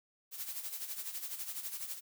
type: noise with tremolo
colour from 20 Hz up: blue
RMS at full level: -39 dBFS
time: 0.31-2.01 s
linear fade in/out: 50 ms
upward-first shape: sine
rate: 12 Hz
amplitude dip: 65%
effects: none